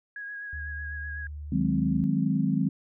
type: tone with vibrato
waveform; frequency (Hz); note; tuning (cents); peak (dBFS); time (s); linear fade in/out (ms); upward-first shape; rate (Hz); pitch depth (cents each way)
sine; 1653; G#6; -9; -35; 0.16-1.27; 2; sine; 8; 23
type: tone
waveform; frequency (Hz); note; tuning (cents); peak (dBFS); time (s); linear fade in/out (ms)
sine; 74.1; D2; +16; -35; 0.53-2.04; 0
type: chord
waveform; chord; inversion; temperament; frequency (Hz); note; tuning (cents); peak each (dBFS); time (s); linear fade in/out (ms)
sine; Ab dominant seventh; second; equal; 155.56 / 185 / 207.7 / 261.6; Eb3 / Gb3 / Ab3 / C4; 0 / 0 / 0 / 0; -28; 1.52-2.69; 5
effects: none